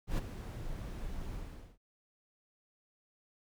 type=noise with ADSR envelope; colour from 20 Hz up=brown; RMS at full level=-29 dBFS; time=0.07-1.78 s; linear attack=110 ms; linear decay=18 ms; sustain=-12 dB; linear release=430 ms; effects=none